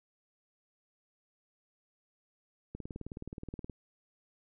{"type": "click train", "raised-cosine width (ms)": 3, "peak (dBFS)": -28, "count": 19, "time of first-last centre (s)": [2.75, 3.697], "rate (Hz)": 19, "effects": []}